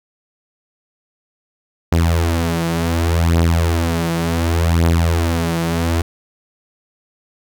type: beating tone pair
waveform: sawtooth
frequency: 83.1 / 83.78 Hz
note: E2 / E2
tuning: +15 / +29 cents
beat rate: 0.68 Hz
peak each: -14 / -12 dBFS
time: 1.92-6.02 s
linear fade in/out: 5 ms
effects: none